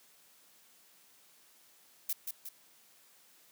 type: noise with echo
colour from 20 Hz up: violet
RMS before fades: -33 dBFS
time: 2.09-2.13 s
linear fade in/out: 5 ms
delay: 180 ms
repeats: 2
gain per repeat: -5 dB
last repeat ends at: 2.49 s
effects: white hiss -63 dBFS RMS until 3.51 s + high-pass 150 Hz 12 dB/octave